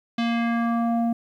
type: tone with low-pass filter sweep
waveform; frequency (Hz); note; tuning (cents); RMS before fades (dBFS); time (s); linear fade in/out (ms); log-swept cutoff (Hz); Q
square; 233.1; A#3; 0; -23; 0.18-1.13; 5; 3700 to 530; 1.9
effects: 10-bit